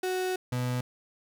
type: tone pair in turn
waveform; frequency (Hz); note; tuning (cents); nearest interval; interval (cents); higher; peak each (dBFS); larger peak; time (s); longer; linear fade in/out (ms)
35% pulse; 370 / 124.58; F#4 / B2; 0 / +15; octave + perfect fifth; 1885; first; -26; neither; 0.03-0.36 / 0.52-0.81; first; 5
effects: none